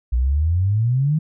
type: exponential sweep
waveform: sine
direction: up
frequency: 58 to 160.2 Hz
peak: -15 dBFS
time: 0.12-1.19 s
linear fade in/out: 10 ms
effects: none